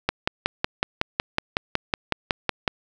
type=click train; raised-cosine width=0.3 ms; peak=-4 dBFS; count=15; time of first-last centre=0.09-2.678 s; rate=5.41 Hz; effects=none